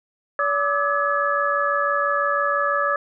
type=tone cluster; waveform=sine; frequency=571 / 1179 / 1285 / 1696 Hz; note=D5 / D6 / E6 / G#6; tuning=-49 / +6 / -45 / +36 cents; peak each=-24 dBFS; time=0.39-2.96 s; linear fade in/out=2 ms; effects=none